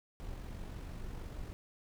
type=noise with amplitude modulation; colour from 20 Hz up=brown; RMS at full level=-42 dBFS; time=0.2-1.53 s; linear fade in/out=0 ms; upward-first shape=sine; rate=46.4 Hz; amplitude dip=35%; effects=none